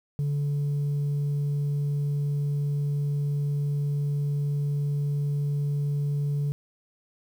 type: tone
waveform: sine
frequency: 144.3 Hz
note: D3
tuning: 30 cents flat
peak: -21 dBFS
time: 0.19-6.52 s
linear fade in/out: 0 ms
effects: tanh soft clip ceiling -23 dBFS + 9-bit